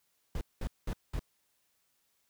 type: noise bursts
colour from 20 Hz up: brown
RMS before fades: -34 dBFS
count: 4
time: 0.35-1.194 s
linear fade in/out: 2 ms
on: 61 ms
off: 200 ms
effects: white hiss -75 dBFS RMS until 2.29 s